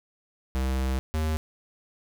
square tone pair in turn, 65.41 / 78.28 Hz, C2 / D#2, 0 / +11 cents, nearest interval minor third, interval 311 cents, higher second, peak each -25 dBFS, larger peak neither, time 0.55-0.99 / 1.14-1.37 s, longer first, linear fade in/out 0 ms, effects none

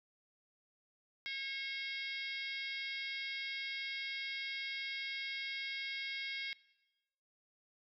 harmonic tone with a mistuned harmonic, 543 Hz, C#5, 36 cents flat, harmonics 3 / 4 / 5 / 6 / 7 / 8 / 9 / 10, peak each -50 / -41 / -54 / -46 / -49 / -58 / -51 / -58 dBFS, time 1.26-6.53 s, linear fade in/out 0 ms, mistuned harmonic 8, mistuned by +27 cents, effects noise-tail reverb RT60 1.0 s tail -19 dB re dry

